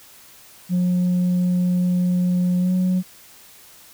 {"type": "tone with pitch glide", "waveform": "sine", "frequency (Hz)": [179.5, 183.7], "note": ["F3", "F#3"], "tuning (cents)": [48, -12], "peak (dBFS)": -14, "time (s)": [0.69, 3.03], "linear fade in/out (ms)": 50, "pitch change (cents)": 40, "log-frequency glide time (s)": [2.58, 2.72], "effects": ["tanh soft clip ceiling -15 dBFS", "white hiss -47 dBFS RMS until 3.93 s"]}